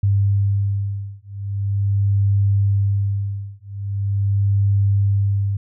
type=beating tone pair; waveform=sine; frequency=99.6 / 100.02 Hz; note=G2 / G2; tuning=+28 / +35 cents; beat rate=0.42 Hz; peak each=-19 dBFS; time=0.03-5.57 s; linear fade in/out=5 ms; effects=none